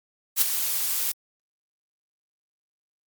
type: noise with ADSR envelope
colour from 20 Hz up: blue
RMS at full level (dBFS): -17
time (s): 0.36-1.12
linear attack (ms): 57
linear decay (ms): 9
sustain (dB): -9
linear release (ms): 6
effects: Opus 48 kbps